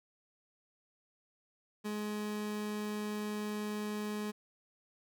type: tone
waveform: 30% pulse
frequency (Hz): 210.2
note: G#3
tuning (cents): +21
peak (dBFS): -33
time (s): 1.84-4.32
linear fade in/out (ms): 20
effects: none